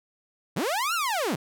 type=linear two-way sweep; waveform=sawtooth; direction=up then down; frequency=118.3 to 1431 to 118.3 Hz; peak=-21 dBFS; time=0.56-1.36 s; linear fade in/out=10 ms; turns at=0.94 s; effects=none